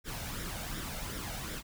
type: noise with flanger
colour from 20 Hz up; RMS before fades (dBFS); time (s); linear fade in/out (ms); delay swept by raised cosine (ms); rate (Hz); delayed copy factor
pink; -39; 0.04-1.63; 50; 0.55 to 1.41; 2.7; +0.55
effects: none